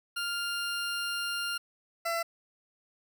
20% pulse tone pair in turn, 1400 / 673 Hz, F6 / E5, +4 / +36 cents, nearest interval octave + minor second, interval 1268 cents, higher first, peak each -26 / -24 dBFS, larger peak second, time 0.16-1.58 / 2.05-2.23 s, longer first, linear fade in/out 10 ms, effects none

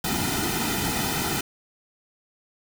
pink noise with comb filter, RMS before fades -26 dBFS, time 0.04-1.41 s, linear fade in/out 5 ms, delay 1.8 ms, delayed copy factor -0.9, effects none

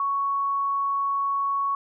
sine tone, 1112 Hz, C#6, 5 cents sharp, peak -22 dBFS, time 0-1.75 s, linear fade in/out 2 ms, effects none

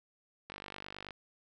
click train, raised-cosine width 0.3 ms, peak -27 dBFS, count 31, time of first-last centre 0.5-1.107 s, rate 49.4 Hz, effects none

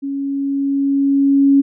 sine tone with level ramp, 277.2 Hz, C#4, in tune, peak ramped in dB -20 to -7 dBFS, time 0.02-1.62 s, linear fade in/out 20 ms, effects none

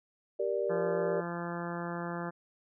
sine chord, G minor, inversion none, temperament just, 392 / 470.4 / 588 Hz, G4 / Bb4 / D5, 0 / +16 / +2 cents, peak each -33 dBFS, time 0.39-1.21 s, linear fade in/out 10 ms
harmonic tone, 172.1 Hz, F3, 25 cents flat, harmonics 1 / 2 / 3 / 4 / 5 / 6 / 7 / 8 / 9 / 10, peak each -38 / -41 / -43 / -44 / -45 / -46 / -46 / -47 / -48 / -48 dBFS, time 0.69-2.31 s, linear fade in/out 20 ms
effects none

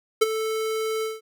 square tone with ADSR envelope, 440 Hz, A4, in tune, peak -13 dBFS, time 0.21-1.21 s, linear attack 12 ms, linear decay 25 ms, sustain -12 dB, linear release 180 ms, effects none

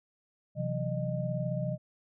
sine tone cluster, 129.9 / 165 / 183.5 / 612 Hz, C3 / E3 / F#3 / D#5, -12 / +2 / -14 / -29 cents, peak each -33 / -35 / -38 / -36 dBFS, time 0.55-1.78 s, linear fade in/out 50 ms, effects none

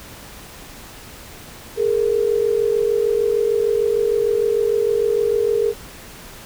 sine tone pair together, 415.3 / 461.9 Hz, G#4 / A#4, 0 / -16 cents, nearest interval major second, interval 184 cents, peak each -18 dBFS, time 1.76-5.74 s, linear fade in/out 50 ms, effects pink hiss -39 dBFS RMS until 6.45 s

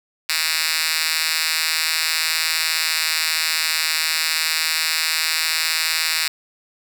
5% pulse tone with high-pass filter, 159.7 Hz, D#3, 45 cents sharp, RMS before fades -21 dBFS, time 0.29-6.28 s, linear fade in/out 5 ms, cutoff 3000 Hz, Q 1.8, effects none

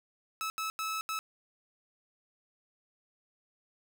sawtooth tone bursts at uneven times, 1300 Hz, E6, 24 cents flat, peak -29 dBFS, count 4, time 0.41-0.5 / 0.58-0.7 / 0.79-1.01 / 1.09-1.19 s, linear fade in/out 0 ms, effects none

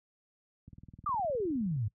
click train, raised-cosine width 5 ms, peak -36 dBFS, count 22, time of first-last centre 0.68-1.762 s, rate 19.4 Hz
sine exponential sweep, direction down, 1244.5 to 96.8 Hz, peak -29 dBFS, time 1.06-1.88 s, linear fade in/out 5 ms
effects noise-tail reverb RT60 0.1 s tail -22 dB re dry + high-pass 60 Hz 12 dB/octave

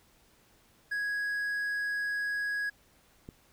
triangle tone, 1661.2 Hz, G#6, in tune, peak -28 dBFS, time 0.91-2.7 s, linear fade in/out 10 ms
click, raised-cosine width 3 ms, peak -30 dBFS, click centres 3.289 s
effects pink hiss -64 dBFS RMS until 3.52 s

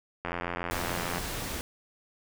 click train, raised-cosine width 0.5 ms, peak -17 dBFS, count 82, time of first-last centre 0.25-1.182 s, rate 86.9 Hz
pink noise, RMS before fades -35 dBFS, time 0.71-1.61 s, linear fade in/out 0 ms
effects none

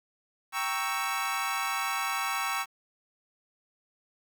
25% pulse chord, G diminished seventh, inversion none, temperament equal, 784 / 932.3 / 1108.7 / 1318.5 Hz, G5 / Bb5 / Db6 / Fb6, 0 / 0 / 0 / 0 cents, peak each -32 / -33 / -29 / -30 dBFS, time 0.52-2.66 s, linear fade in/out 50 ms, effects 9-bit

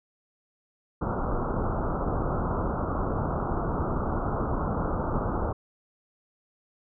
pink low-pass noise, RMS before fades -28 dBFS, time 1.01-5.53 s, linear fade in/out 10 ms, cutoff 1400 Hz, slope 96 dB/octave, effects none

